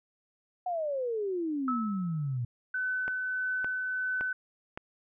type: exponential sweep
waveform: sine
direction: down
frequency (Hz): 740 to 116.54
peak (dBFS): -29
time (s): 0.66-2.45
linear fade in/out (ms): 5
type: tone with exponential decay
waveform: sine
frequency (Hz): 1300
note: E6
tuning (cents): -24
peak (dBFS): -27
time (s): 1.68-2.37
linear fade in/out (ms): 2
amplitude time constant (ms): 150
type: tone with tremolo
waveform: sine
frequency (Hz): 1510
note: F#6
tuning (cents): +35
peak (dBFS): -28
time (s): 2.74-4.33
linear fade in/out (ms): 5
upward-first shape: triangle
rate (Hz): 1.6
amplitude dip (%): 25
type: click train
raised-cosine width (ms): 0.5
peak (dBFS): -22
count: 4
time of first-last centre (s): 3.08-4.775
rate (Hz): 1.77
effects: none